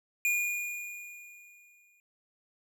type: tone with exponential decay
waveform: square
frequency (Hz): 2433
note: D#7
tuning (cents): -39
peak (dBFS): -25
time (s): 0.25-2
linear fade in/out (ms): 1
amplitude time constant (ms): 380
effects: none